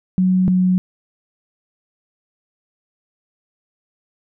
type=tone pair in turn; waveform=sine; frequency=185 / 183.62 Hz; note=F#3 / F#3; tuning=0 / -13 cents; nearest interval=unison; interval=13 cents; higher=first; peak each=-12 dBFS; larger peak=neither; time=0.18-0.48 / 0.48-0.78 s; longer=neither; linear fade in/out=0 ms; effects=none